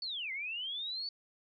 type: linear two-way sweep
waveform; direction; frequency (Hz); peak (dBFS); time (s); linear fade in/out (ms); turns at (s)
sine; down then up; 4534 to 2034 to 4534; -36; 0.02-1.09; 2; 0.32
effects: none